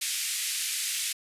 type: band-pass noise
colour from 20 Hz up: white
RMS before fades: -31 dBFS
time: 0.01-1.13 s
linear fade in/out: 10 ms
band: 2000 to 11000 Hz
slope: 24 dB/octave
effects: resampled to 32000 Hz